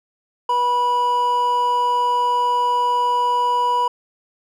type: tone pair together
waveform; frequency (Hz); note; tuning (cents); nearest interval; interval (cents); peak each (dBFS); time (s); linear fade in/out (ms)
triangle; 486.7 / 979; B4 / B5; -25 / -15; octave; 1210; -25 / -14; 0.49-3.88; 5
effects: none